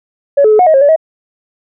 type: tone with pitch steps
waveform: sine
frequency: 564 / 431 / 427.3 / 727 / 631 / 540 / 574 / 638 Hz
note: C#5 / A4 / G#4 / F#5 / D#5 / C#5 / D5 / D#5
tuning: +30 / -36 / +49 / -31 / +24 / -45 / -40 / +43 cents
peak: -3 dBFS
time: 0.37-0.962 s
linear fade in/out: 10 ms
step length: 74 ms
effects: tanh soft clip ceiling 0 dBFS